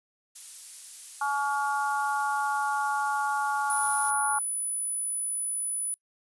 violet noise, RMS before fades -38 dBFS, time 0.35-4.11 s, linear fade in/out 10 ms
harmonic tone, 282.7 Hz, C#4, 34 cents sharp, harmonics 3 / 4 / 5, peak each -28 / -31 / -31 dBFS, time 1.21-4.39 s, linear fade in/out 5 ms
sine tone, 9956 Hz, D#9, in tune, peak -27 dBFS, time 3.7-5.94 s, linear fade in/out 0 ms
effects noise-tail reverb RT60 0.1 s tail -26 dB re dry + resampled to 24000 Hz

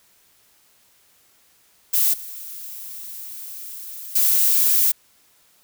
violet noise with level steps, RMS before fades -18 / -35 / -17 dBFS, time 1.93-4.92 s, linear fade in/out 10 ms, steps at 2.13 / 4.15 s, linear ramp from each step 10 ms, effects white hiss -58 dBFS RMS until 5.63 s

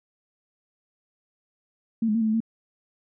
sine tone with pitch steps, 226.7 / 211.9 / 228.8 / 219.9 / 217.4 / 226.1 Hz, A#3 / G#3 / A#3 / A3 / A3 / A3, -48 / +35 / -32 / -1 / -21 / +47 cents, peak -20 dBFS, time 2.02-2.404 s, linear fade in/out 5 ms, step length 64 ms, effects none

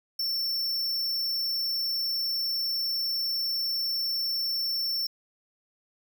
square tone, 5410 Hz, E8, 44 cents sharp, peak -27 dBFS, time 0.19-5.07 s, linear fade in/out 5 ms, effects none

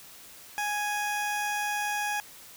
20% pulse tone, 830.6 Hz, G#5, in tune, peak -23 dBFS, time 0.58-2.2 s, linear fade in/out 0 ms, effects white hiss -49 dBFS RMS until 2.56 s

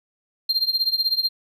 triangle tone with tremolo, 4186 Hz, C8, in tune, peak -14 dBFS, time 0.49-1.29 s, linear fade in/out 5 ms, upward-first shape triangle, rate 16 Hz, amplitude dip 95%, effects none

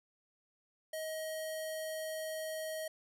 square tone with low-pass filter, 631 Hz, D#5, 24 cents sharp, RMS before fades -40 dBFS, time 0.93-2.88 s, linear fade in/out 5 ms, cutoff 12000 Hz, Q 2.5, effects none

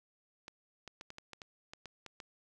clicks, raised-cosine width 0.2 ms, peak -29 dBFS, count 11, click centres 0.481 / 0.877 / 1.011 / 1.104 / 1.184 / 1.333 / 1.418 / 1.735 / 1.857 / 2.063 / 2.202 s, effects none

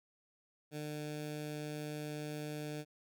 15% pulse tone with notch filter, 150.3 Hz, D3, 40 cents sharp, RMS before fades -42 dBFS, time 0.71-2.85 s, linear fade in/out 50 ms, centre 1200 Hz, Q 1.7, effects none

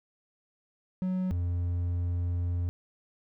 triangle tone pair in turn, 185 / 87.55 Hz, F#3 / F2, 0 / +5 cents, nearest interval octave + minor second, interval 1295 cents, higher first, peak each -25 / -25 dBFS, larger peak neither, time 1.02-1.31 / 1.31-2.69 s, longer second, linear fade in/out 0 ms, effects none

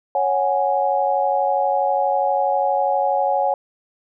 sine chord, C# suspended fourth, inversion none, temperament just, 554.4 / 739.2 / 831.5 Hz, C#5 / F#5 / G#5, 0 / -2 / +2 cents, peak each -21 / -21 / -20 dBFS, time 0.15-3.54 s, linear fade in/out 2 ms, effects none

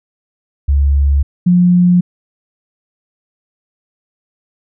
sine tone pair in turn, 70.3 / 177.81 Hz, C#2 / F3, +25 / +31 cents, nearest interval octave + major third, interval 1606 cents, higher second, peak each -8 / -6 dBFS, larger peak second, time 0.68-1.23 / 1.46-2.01 s, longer neither, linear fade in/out 10 ms, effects none

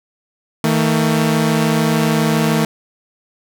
sawtooth tone pair together, 158.9 / 224.9 Hz, D#3 / A3, +37 / +38 cents, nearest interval tritone, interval 601 cents, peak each -12 dBFS, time 0.64-2.65 s, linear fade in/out 2 ms, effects none

